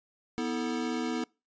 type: tone cluster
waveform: square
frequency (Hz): 245.8 / 322.1 / 440.4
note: B3 / E4 / A4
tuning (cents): -8 / -40 / +2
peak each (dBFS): -33 / -35 / -38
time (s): 0.38-1.24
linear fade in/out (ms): 0
effects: noise-tail reverb RT60 0.3 s tail -26 dB re dry + resampled to 16000 Hz